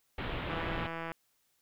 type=low-pass noise; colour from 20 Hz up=pink; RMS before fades=-37 dBFS; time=0.18-0.87 s; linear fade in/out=5 ms; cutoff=3500 Hz; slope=48 dB/octave
type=click train; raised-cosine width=0.5 ms; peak=-24 dBFS; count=103; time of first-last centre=0.5-1.118 s; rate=165 Hz
effects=white hiss -74 dBFS RMS until 1.61 s